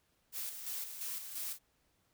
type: noise with tremolo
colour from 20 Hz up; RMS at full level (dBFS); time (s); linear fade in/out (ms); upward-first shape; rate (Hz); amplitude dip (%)
blue; -40; 0.32-1.59; 50; square; 2.9; 50
effects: pink hiss -75 dBFS RMS until 2.13 s